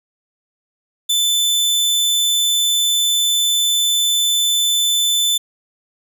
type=tone; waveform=sawtooth; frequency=3520 Hz; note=A7; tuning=in tune; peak=-11 dBFS; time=1.09-5.38 s; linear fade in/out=10 ms; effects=none